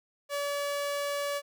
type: tone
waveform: sawtooth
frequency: 572 Hz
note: D5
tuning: 46 cents flat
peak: -26 dBFS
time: 0.29-1.42 s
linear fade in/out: 50 ms
effects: none

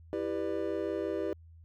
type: chord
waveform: triangle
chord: E minor seventh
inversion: none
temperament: just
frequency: 329.6 / 395.6 / 494.4 / 593.3 Hz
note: E4 / G4 / B4 / D5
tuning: 0 / +16 / +2 / +18 cents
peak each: -34 / -33 / -36 / -36 dBFS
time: 0.13-1.33 s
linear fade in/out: 0 ms
effects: added 82 Hz sine -51 dBFS peak until 1.64 s

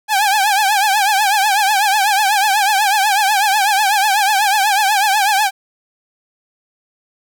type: tone with vibrato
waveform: sawtooth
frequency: 815 Hz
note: G#5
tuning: 33 cents flat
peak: -8 dBFS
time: 0.08-5.51 s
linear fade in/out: 50 ms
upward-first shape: triangle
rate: 8.1 Hz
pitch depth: 140 cents each way
effects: none

